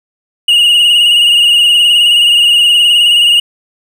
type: tone with vibrato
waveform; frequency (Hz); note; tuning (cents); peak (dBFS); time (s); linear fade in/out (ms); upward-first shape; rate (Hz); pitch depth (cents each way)
triangle; 2866; F7; +44; -3; 0.48-3.4; 5; triangle; 19; 55
effects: 7-bit